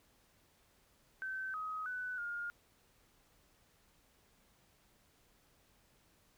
sine tone with pitch steps, 1539 / 1263 / 1495 / 1418 Hz, G6 / D#6 / F#6 / F6, -32 / +26 / +17 / +26 cents, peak -38 dBFS, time 1.22-2.5 s, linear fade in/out 0 ms, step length 320 ms, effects pink hiss -70 dBFS RMS until 6.37 s

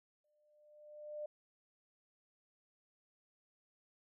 sine tone with exponential growth, 599 Hz, D5, 34 cents sharp, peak -39 dBFS, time 0.24-1.26 s, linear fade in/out 5 ms, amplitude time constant 220 ms, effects none

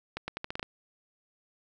accelerating click train, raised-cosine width 0.3 ms, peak -18 dBFS, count 8, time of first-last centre 0.17-0.629 s, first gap 110 ms, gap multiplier 0.82, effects none

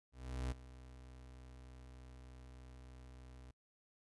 35% pulse tone with ADSR envelope, 63.3 Hz, B1, 43 cents sharp, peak -35 dBFS, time 0.12-3.51 s, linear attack 390 ms, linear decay 22 ms, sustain -17 dB, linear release 5 ms, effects noise-tail reverb RT60 0.1 s tail -26 dB re dry + resampled to 24000 Hz

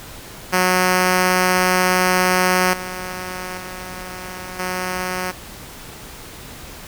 5% pulse tone with level steps, 183.2 Hz, F#3, 17 cents flat, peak -3 / -16 / -20 / -11 dBFS, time 0.52-5.32 s, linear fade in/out 20 ms, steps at 2.73 / 3.57 / 4.59 s, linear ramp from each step 5 ms, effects pink hiss -37 dBFS RMS until 6.87 s

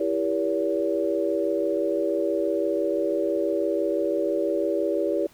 sine chord, E diminished seventh, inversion none, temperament just, 329.6 / 395.6 / 474.7 / 569.6 Hz, E4 / G4 / Bb4 / Db5, 0 / +16 / +31 / +47 cents, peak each -27 / -27 / -30 / -26 dBFS, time 0-5.27 s, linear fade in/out 5 ms, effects pink hiss -55 dBFS RMS until 5.33 s

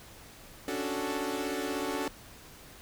sawtooth chord, D major seventh, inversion third, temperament equal, 277.2 / 293.7 / 370 / 440 Hz, C#4 / D4 / F#4 / A4, 0 / 0 / 0 / 0 cents, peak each -33 dBFS, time 0.68-2.08 s, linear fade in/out 2 ms, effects pink hiss -51 dBFS RMS until 2.81 s

